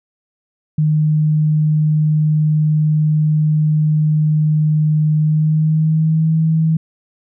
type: tone with pitch glide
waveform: sine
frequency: 153.4 to 160.01 Hz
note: D#3 to D#3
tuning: -24 to +49 cents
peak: -11 dBFS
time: 0.78-6.77 s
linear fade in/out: 5 ms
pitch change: +73 cents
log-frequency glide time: 5.18-6.34 s
effects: none